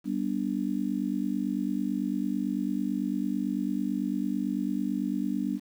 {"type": "chord", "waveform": "sine", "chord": "G major", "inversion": "none", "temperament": "just", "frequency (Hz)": [196, 245, 294], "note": ["G3", "B3", "D4"], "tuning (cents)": [0, -14, 2], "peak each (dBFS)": -31, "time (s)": [0.04, 5.6], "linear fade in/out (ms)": 50, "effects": ["9-bit"]}